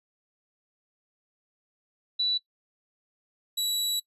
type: tone pair in turn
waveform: sine / sawtooth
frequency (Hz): 3951 / 3919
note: B7 / B7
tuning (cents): 0 / -14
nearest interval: unison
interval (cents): 14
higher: first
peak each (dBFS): -23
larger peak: neither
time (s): 2.19-2.38 / 3.57-4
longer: second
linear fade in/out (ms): 10
effects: noise-tail reverb RT60 0.1 s tail -20 dB re dry + resampled to 32000 Hz